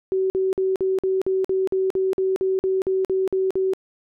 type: tone bursts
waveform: sine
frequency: 379.3 Hz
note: F#4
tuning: 43 cents sharp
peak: -18 dBFS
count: 16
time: 0.12-3.735 s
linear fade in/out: 0 ms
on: 180 ms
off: 49 ms
effects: none